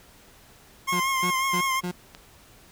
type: tone with vibrato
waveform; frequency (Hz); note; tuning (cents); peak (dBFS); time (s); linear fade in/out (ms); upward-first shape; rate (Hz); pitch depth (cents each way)
25% pulse; 1065; C6; +30; -19; 0.87-1.81; 20; triangle; 5.5; 43
type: tone bursts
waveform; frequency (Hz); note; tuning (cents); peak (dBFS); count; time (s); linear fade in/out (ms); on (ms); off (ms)
30% pulse; 178.5; F3; +38; -25; 4; 0.92-1.916; 10; 84; 220
type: click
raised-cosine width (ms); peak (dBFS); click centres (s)
0.2; -24; 2.149
effects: pink hiss -53 dBFS RMS until 2.71 s